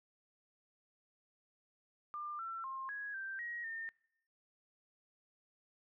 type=tone with pitch steps; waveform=sine; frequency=1196 / 1345 / 1063 / 1663 / 1568 / 1894 / 1817 Hz; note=D6 / E6 / C6 / G#6 / G6 / A#6 / A#6; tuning=+31 / +34 / +27 / +2 / 0 / +27 / -45 cents; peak=-40 dBFS; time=2.14-3.89 s; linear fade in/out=0 ms; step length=250 ms; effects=noise-tail reverb RT60 0.8 s tail -24 dB re dry